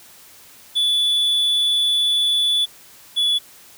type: tone pair in turn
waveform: triangle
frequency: 3453 / 3423 Hz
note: A7 / A7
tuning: -33 / -48 cents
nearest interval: unison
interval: 15 cents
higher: first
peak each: -14 dBFS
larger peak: neither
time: 0.75-2.66 / 3.16-3.39 s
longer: first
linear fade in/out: 20 ms
effects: white hiss -46 dBFS RMS until 3.77 s